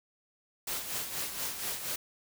white noise with tremolo, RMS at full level -34 dBFS, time 0.67-1.96 s, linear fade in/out 5 ms, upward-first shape sine, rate 4.2 Hz, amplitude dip 55%, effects none

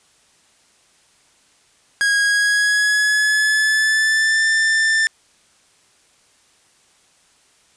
45% pulse tone with pitch glide, 1642 to 1780.3 Hz, G#6 to A6, -20 to +20 cents, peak -14 dBFS, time 2.01-5.07 s, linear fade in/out 0 ms, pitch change +140 cents, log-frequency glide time 2.22-4.46 s, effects white hiss -56 dBFS RMS until 7.76 s + resampled to 22050 Hz

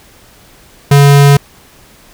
square tone, 141.7 Hz, C#3, 38 cents sharp, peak -3 dBFS, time 0.91-1.37 s, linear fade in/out 5 ms, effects pink hiss -42 dBFS RMS until 2.13 s

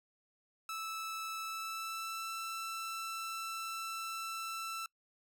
sawtooth tone with pitch glide, 1312 to 1331.9 Hz, E6 to E6, -9 to +17 cents, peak -35 dBFS, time 0.69-4.86 s, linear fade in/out 2 ms, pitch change +26 cents, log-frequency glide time 1.39-2.33 s, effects noise-tail reverb RT60 0.1 s tail -25 dB re dry

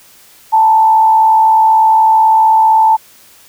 sine tone with frequency modulation, 882 Hz, A5, 4 cents sharp, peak -5 dBFS, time 0.52-2.97 s, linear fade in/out 20 ms, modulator 67.4 Hz, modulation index 0.38, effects white hiss -43 dBFS RMS until 3.48 s

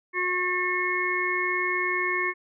harmonic tone with a mistuned harmonic, 362.5 Hz, F#4, 35 cents flat, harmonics 1 / 3 / 5 / 6, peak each -31 / -30 / -29 / -27 dBFS, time 0.13-2.34 s, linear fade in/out 50 ms, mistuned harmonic 5, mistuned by -21 cents, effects none

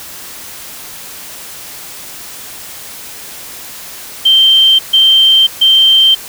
sine tone bursts, 3136 Hz, G7, in tune, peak -4 dBFS, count 3, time 4.25-6.15 s, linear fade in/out 10 ms, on 540 ms, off 140 ms, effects white hiss -29 dBFS RMS until 6.28 s

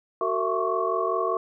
sine tone cluster, 374.5 / 455.8 / 663 / 1090 / 1135 Hz, F#4 / A#4 / E5 / C#6 / C#6, +21 / -39 / +10 / -29 / +41 cents, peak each -29 dBFS, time 0.21-1.37 s, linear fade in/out 2 ms, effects none

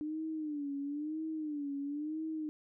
sine tone with vibrato, 298.5 Hz, D4, 28 cents sharp, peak -35 dBFS, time 0.01-2.49 s, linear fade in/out 0 ms, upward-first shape sine, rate 1 Hz, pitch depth 110 cents each way, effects none

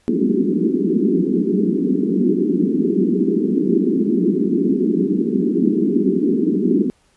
pink band-pass noise, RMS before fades -17 dBFS, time 0.08-6.9 s, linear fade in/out 0 ms, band 180 to 410 Hz, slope 96 dB/octave, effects pink hiss -59 dBFS RMS until 7.16 s + resampled to 24000 Hz

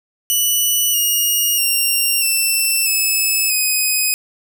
5% pulse tone with pitch steps, 2960 / 2864 / 2771 / 2682 / 2595 / 2511 Hz, F#7 / F7 / F7 / E7 / E7 / D#7, 0 / +43 / -14 / +29 / -28 / +15 cents, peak -6 dBFS, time 0.3-4.14 s, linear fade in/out 0 ms, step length 640 ms, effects none

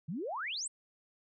sine exponential sweep, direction up, 141.8 to 8910 Hz, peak -35 dBFS, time 0.08-0.68 s, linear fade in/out 10 ms, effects none

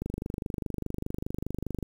click train, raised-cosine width 3 ms, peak -19 dBFS, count 46, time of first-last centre 0.02-1.827 s, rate 24.9 Hz, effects 8-bit

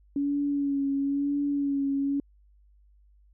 sine tone with vibrato, 281.3 Hz, C#4, 26 cents sharp, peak -24 dBFS, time 0.16-2.2 s, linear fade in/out 2 ms, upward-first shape sine, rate 1 Hz, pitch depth 30 cents each way, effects added 50 Hz sine -56 dBFS peak until 3.33 s

